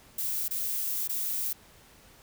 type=noise with dropouts; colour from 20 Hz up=violet; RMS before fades=-31 dBFS; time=0.18-1.53 s; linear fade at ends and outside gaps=5 ms; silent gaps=0.482-0.508 / 1.077-1.092 s; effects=pink hiss -56 dBFS RMS until 2.22 s